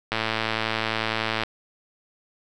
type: click train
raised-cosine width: 0.3 ms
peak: -8 dBFS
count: 147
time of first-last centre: 0.12-1.435 s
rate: 111 Hz
effects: none